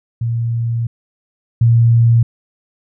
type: tone pair in turn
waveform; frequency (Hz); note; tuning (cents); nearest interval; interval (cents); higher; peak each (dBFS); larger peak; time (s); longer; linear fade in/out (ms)
sine; 116.54 / 116.54; A#2 / A#2; 0 / 0; unison; 0; neither; -15 / -7; second; 0.21-0.87 / 1.61-2.23; first; 5
effects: none